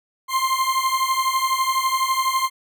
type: beating tone pair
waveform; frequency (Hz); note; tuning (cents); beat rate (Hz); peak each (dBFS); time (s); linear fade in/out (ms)
40% pulse; 1046.5 / 1058.5; C6 / C6; 0 / +20; 12; -21 / -21; 0.28-2.5; 50
effects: none